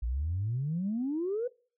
sine exponential sweep, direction up, 54.7 to 509 Hz, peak -28 dBFS, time 0.02-1.48 s, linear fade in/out 10 ms, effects noise-tail reverb RT60 0.4 s tail -22 dB re dry + tanh soft clip ceiling -24 dBFS

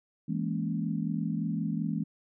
sine chord, A# half-diminished seventh, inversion second, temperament equal, 164.81 / 207.7 / 233.1 / 277.2 Hz, E3 / G#3 / A#3 / C#4, 0 / 0 / 0 / 0 cents, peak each -32 / -33 / -35 / -37 dBFS, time 0.28-2.04 s, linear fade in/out 10 ms, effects none

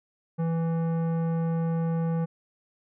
sine tone with tanh clipping, 165.1 Hz, E3, 3 cents sharp, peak -26 dBFS, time 0.38-2.26 s, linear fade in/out 20 ms, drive 14 dB, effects none

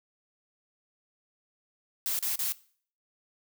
blue noise bursts, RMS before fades -30 dBFS, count 3, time 2.06-2.522 s, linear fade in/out 0 ms, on 130 ms, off 36 ms, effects noise-tail reverb RT60 0.5 s tail -20 dB re dry

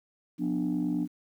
sine chord, B diminished, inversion second, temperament just, 177.8 / 246.9 / 296.3 Hz, F3 / B3 / D4, +31 / 0 / +15 cents, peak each -31 / -30 / -28 dBFS, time 0.38-1.08 s, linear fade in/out 50 ms, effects tanh soft clip ceiling -21 dBFS + 10-bit

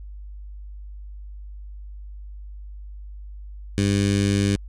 15% pulse tone with notch filter, 100 Hz, G2, 35 cents sharp, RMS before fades -20 dBFS, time 3.78-4.56 s, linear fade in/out 0 ms, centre 910 Hz, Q 0.52, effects added 50 Hz sine -35 dBFS peak until 4.68 s + resampled to 22050 Hz

